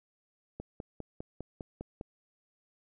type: click train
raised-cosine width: 2 ms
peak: -26 dBFS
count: 8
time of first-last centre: 0.6-2.011 s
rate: 4.96 Hz
effects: none